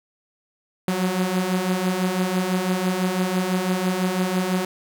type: beating tone pair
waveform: sawtooth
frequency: 180 / 186 Hz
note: F#3 / F#3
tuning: -47 / +9 cents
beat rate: 6 Hz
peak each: -22 / -18 dBFS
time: 0.88-4.65 s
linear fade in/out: 2 ms
effects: 9-bit